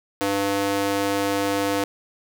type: tone with high-pass filter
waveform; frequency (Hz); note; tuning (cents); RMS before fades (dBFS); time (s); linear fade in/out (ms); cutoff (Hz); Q
square; 99.6; G2; +28; -23; 0.21-1.84; 0; 380; 1.4
effects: none